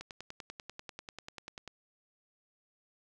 click train, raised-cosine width 0.2 ms, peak -26 dBFS, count 18, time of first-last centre 0.01-1.677 s, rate 10.2 Hz, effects none

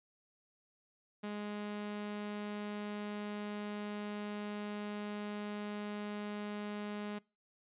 sawtooth tone, 207.7 Hz, G#3, in tune, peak -35 dBFS, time 1.23-7.19 s, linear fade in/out 10 ms, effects noise-tail reverb RT60 0.3 s tail -24 dB re dry + resampled to 8000 Hz

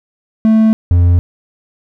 triangle tone pair in turn, 220.2 / 87.39 Hz, A3 / F2, +2 / +2 cents, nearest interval octave + major third, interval 1600 cents, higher first, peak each -4 dBFS, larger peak neither, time 0.45-0.73 / 0.91-1.19 s, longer neither, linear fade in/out 0 ms, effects none

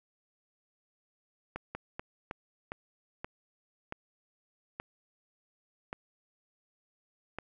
slowing click train, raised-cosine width 0.5 ms, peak -22 dBFS, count 10, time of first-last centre 1.56-7.386 s, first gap 190 ms, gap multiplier 1.29, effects none

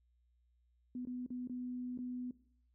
sine tone with dropouts, 248.9 Hz, B3, 14 cents sharp, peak -39 dBFS, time 0.95-2.31 s, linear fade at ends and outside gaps 2 ms, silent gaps 1.052-1.071 / 1.263-1.304 / 1.474-1.496 / 1.976-1.988 s, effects noise-tail reverb RT60 0.6 s tail -18 dB re dry + added 60 Hz sine -70 dBFS peak until 2.74 s

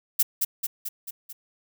violet noise with echo, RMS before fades -19 dBFS, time 0.19-0.23 s, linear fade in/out 10 ms, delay 220 ms, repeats 5, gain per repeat -4 dB, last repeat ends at 1.33 s, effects none

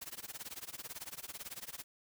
white noise with tremolo, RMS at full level -43 dBFS, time 0.01-1.84 s, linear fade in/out 10 ms, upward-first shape sine, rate 18 Hz, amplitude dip 95%, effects none

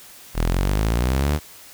sawtooth exponential sweep, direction up, 38.89 to 77.78 Hz, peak -14 dBFS, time 0.34-1.4 s, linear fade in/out 50 ms, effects white hiss -44 dBFS RMS until 1.73 s

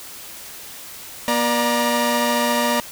sawtooth tone cluster, 239.8 / 594 / 945 Hz, A#3 / D5 / A#5, +49 / +20 / +23 cents, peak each -18 dBFS, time 1.28-2.8 s, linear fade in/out 0 ms, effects white hiss -37 dBFS RMS until 2.91 s

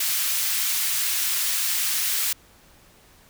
white high-pass noise, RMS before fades -24 dBFS, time 0-2.33 s, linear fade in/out 5 ms, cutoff 1700 Hz, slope 12 dB/octave, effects pink hiss -54 dBFS RMS until 3.29 s

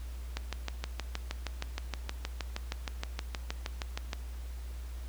click train, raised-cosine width 0.2 ms, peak -17 dBFS, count 25, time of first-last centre 0.37-4.132 s, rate 6.38 Hz, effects added 60 Hz sine -38 dBFS peak until 5.08 s + pink hiss -55 dBFS RMS until 5.08 s

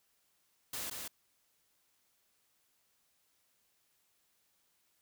white noise with echo, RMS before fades -40 dBFS, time 0.73-0.9 s, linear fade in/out 5 ms, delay 180 ms, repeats 1, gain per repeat -3 dB, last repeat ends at 1.08 s, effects white hiss -75 dBFS RMS until 5.01 s

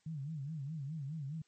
sine tone with vibrato, 148 Hz, D3, 14 cents sharp, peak -38 dBFS, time 0.06-1.42 s, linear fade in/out 5 ms, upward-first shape sine, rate 4.8 Hz, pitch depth 170 cents each way, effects white hiss -74 dBFS RMS until 1.47 s + MP3 32 kbps

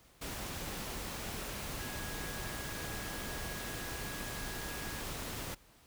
sine tone in noise, 1657 Hz, G#6, 4 cents flat, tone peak -48 dBFS, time 1.79-5.01 s, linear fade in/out 10 ms, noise pink, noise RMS -41 dBFS, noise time 0.21-5.55 s, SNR -10 dB, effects pink hiss -63 dBFS RMS until 5.86 s

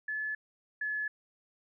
sine tone pair in turn, 1723 / 1712.1 Hz, A6 / A6, -37 / -48 cents, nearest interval unison, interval 11 cents, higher first, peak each -32 / -31 dBFS, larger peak second, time 0.08-0.35 / 0.81-1.08 s, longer neither, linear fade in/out 5 ms, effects none

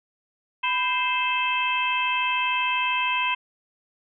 harmonic tone with a mistuned harmonic, 523.3 Hz, C5, in tune, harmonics 2 / 3 / 4 / 5 / 6, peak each -25 / -35 / -32 / -25 / -31 dBFS, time 0.63-3.35 s, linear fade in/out 10 ms, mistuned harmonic 2, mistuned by -85 cents, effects none

